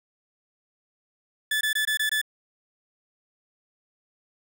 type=tone bursts; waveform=30% pulse; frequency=1735 Hz; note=A6; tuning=25 cents flat; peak=-20 dBFS; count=6; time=1.51-2.215 s; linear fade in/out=5 ms; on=100 ms; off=21 ms; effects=none